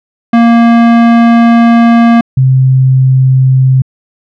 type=tone pair in turn; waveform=square / sine; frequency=233.1 / 131.07 Hz; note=A#3 / C3; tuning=0 / +3 cents; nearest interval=minor seventh; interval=997 cents; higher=first; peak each=-3 dBFS; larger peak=neither; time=0.33-2.21 / 2.37-3.82 s; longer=first; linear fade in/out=5 ms; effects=low-pass 2000 Hz 12 dB/octave